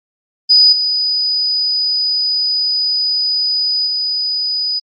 sine tone with level steps, 4968 Hz, D#8, 3 cents flat, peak -5 / -13 / -15 dBFS, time 0.49-4.8 s, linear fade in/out 20 ms, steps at 0.72 / 3.86 s, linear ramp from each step 10 ms, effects Opus 32 kbps

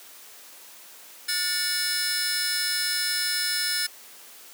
sawtooth tone cluster, 1445 / 1764 / 2227 / 4026 / 5200 Hz, F#6 / A6 / C#7 / B7 / E8, -41 / +4 / +7 / +33 / -24 cents, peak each -30 / -29 / -32 / -30 / -24 dBFS, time 1.28-3.87 s, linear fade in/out 10 ms, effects white hiss -47 dBFS RMS until 4.53 s + high-pass 300 Hz 12 dB/octave

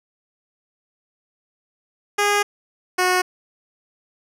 10% pulse tone pair in turn, 410 / 365.3 Hz, G#4 / F#4, -22 / -22 cents, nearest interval major second, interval 200 cents, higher first, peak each -8 dBFS, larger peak neither, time 2.18-2.43 / 2.98-3.22 s, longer first, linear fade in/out 10 ms, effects low-pass 12000 Hz 12 dB/octave

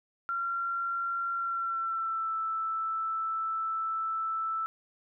sine tone with pitch glide, 1373 to 1320.9 Hz, F6 to E6, -30 to +3 cents, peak -29 dBFS, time 0.29-4.66 s, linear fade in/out 0 ms, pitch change -67 cents, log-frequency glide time 1.33-2.36 s, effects none

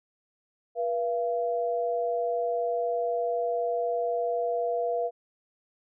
sine tone pair together, 483 / 683 Hz, B4 / F5, -39 / -39 cents, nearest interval tritone, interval 600 cents, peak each -28 dBFS, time 0.75-5.11 s, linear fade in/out 50 ms, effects none

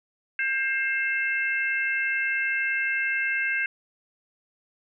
harmonic tone, 531 Hz, C5, 25 cents sharp, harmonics 3 / 4 / 5, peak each -26 / -28 / -30 dBFS, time 0.39-3.66 s, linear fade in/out 2 ms, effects none

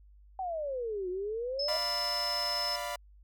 sine exponential two-way sweep, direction down then up, 775 to 356.7 to 640 Hz, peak -32 dBFS, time 0.39-1.77 s, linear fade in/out 2 ms, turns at 1.09 s
sine tone, 5200 Hz, E8, 24 cents flat, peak -31 dBFS, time 1.59-2.76 s, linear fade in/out 5 ms
sawtooth chord, B diminished, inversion first, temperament equal, 587.3 / 698.5 / 987.8 Hz, D5 / F5 / B5, 0 / 0 / 0 cents, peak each -35 dBFS, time 1.68-2.96 s, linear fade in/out 5 ms
effects added 50 Hz sine -54 dBFS peak until 3.23 s

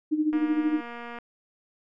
sine tone with tremolo, 306.4 Hz, D#4, 27 cents flat, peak -19 dBFS, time 0.11-0.81 s, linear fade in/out 20 ms, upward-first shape sine, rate 13 Hz, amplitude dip 70%
click train, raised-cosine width 0.5 ms, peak -25 dBFS, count 204, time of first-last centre 0.33-1.187 s, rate 237 Hz
effects none

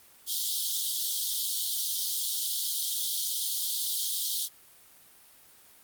pink high-pass noise, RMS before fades -30 dBFS, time 0.26-4.49 s, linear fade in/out 50 ms, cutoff 3200 Hz, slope 96 dB/octave, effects white hiss -56 dBFS RMS until 5.83 s + Opus 32 kbps

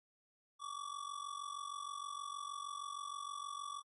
square ring-modulated tone, 1149 Hz, D6, 38 cents flat, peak -40 dBFS, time 0.59-3.83 s, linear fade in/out 50 ms, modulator 23.2 Hz, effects MP3 48 kbps

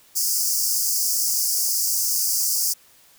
pink high-pass noise, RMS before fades -22 dBFS, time 0.15-2.74 s, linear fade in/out 20 ms, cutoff 4800 Hz, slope 96 dB/octave, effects white hiss -54 dBFS RMS until 3.18 s

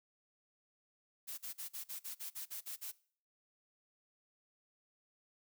blue noise bursts, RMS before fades -44 dBFS, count 11, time 1.27-2.92 s, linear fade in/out 20 ms, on 110 ms, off 44 ms, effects noise-tail reverb RT60 0.5 s tail -21 dB re dry

